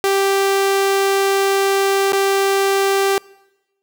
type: tone with dropouts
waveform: sawtooth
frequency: 392.1 Hz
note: G4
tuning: in tune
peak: -10 dBFS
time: 0.04-3.18 s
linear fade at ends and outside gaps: 0 ms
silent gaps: 2.122-2.132 s
effects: noise-tail reverb RT60 1.0 s tail -24 dB re dry